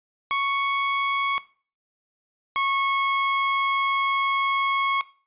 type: tone pair in turn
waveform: 25% pulse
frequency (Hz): 1108.7 / 1097.2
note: C#6 / C#6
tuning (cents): 0 / -18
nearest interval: unison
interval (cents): 18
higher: first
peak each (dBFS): -18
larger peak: neither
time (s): 0.31-1.38 / 2.56-5.01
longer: second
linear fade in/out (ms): 0
effects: noise-tail reverb RT60 0.4 s tail -18 dB re dry + resampled to 8000 Hz